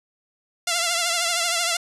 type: tone with vibrato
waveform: 5% pulse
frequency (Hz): 687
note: F5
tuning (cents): -29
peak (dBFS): -9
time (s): 0.67-1.77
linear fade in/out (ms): 5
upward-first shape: triangle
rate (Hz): 13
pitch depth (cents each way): 71
effects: resampled to 32000 Hz